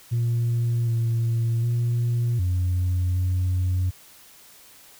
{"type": "tone with pitch steps", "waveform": "sine", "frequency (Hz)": [118, 115.4, 119, 90.3, 91.4], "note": ["A#2", "A#2", "A#2", "F#2", "F#2"], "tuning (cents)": [22, -17, 36, -42, -21], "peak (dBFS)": -18, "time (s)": [0.11, 3.91], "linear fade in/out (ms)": 20, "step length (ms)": 760, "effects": ["tanh soft clip ceiling -18 dBFS", "white hiss -50 dBFS RMS until 4.99 s"]}